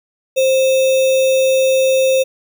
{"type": "tone with sample-and-hold", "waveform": "sine", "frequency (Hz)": 527, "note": "C5", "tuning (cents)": 12, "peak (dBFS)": -10, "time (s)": [0.36, 2.24], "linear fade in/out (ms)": 20, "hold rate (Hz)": 3150, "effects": []}